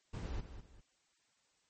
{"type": "noise with echo", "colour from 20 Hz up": "brown", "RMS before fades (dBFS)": -40, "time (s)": [0.13, 0.41], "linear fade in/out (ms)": 10, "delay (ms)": 200, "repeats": 2, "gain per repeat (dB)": -10, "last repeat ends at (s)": 0.81, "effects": ["white hiss -75 dBFS RMS until 1.69 s", "MP3 32 kbps"]}